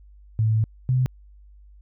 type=tone pair in turn; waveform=sine; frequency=110 / 127.85 Hz; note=A2 / C3; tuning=0 / -40 cents; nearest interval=minor third; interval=260 cents; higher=second; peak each=-17 dBFS; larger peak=neither; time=0.39-0.64 / 0.89-1.06 s; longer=first; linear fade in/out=0 ms; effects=added 50 Hz sine -46 dBFS peak until 1.81 s